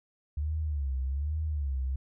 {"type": "tone with vibrato", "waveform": "sine", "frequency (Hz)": 71.5, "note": "D2", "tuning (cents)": -46, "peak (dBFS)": -28, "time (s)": [0.37, 1.96], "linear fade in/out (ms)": 5, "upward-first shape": "sine", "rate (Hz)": 1.2, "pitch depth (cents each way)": 160, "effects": []}